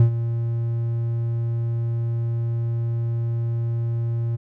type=tone with ADSR envelope; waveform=triangle; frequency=116.54 Hz; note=A#2; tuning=in tune; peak=-7 dBFS; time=0-4.37 s; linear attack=3 ms; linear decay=97 ms; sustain=-12 dB; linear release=21 ms; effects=none